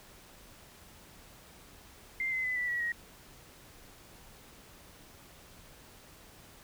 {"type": "tone with pitch steps", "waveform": "sine", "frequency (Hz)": [2092, 2050, 2009, 1968.9, 1929.5, 1890.9], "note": ["C7", "C7", "B6", "B6", "B6", "A#6"], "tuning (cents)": [-1, -36, 29, -6, -41, 24], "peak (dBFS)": -30, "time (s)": [2.2, 2.92], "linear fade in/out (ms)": 2, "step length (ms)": 120, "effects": ["pink hiss -55 dBFS RMS until 6.63 s"]}